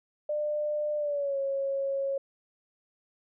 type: tone with pitch glide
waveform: sine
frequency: 598 to 548.4 Hz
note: D5 to C#5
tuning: +31 to -19 cents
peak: -27 dBFS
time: 0.29-2.18 s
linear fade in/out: 5 ms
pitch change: -150 cents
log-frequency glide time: 0.97-1.38 s
effects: none